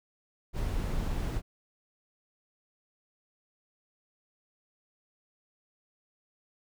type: noise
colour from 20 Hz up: brown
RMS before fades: -31 dBFS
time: 0.53-1.42 s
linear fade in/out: 50 ms
effects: none